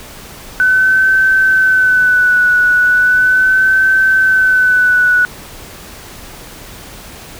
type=tone with vibrato; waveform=sine; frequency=1506 Hz; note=F#6; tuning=30 cents sharp; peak=-7 dBFS; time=0.6-5.25 s; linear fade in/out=0 ms; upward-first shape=sine; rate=0.37 Hz; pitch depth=38 cents each way; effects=pink hiss -33 dBFS RMS until 7.39 s